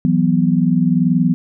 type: chord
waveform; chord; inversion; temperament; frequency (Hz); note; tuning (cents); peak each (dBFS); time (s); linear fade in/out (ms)
sine; E suspended second; none; just; 164.81 / 185.42 / 247.2; E3 / F#3 / B3; 0 / +4 / +2; -16; 0.05-1.34; 0
effects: none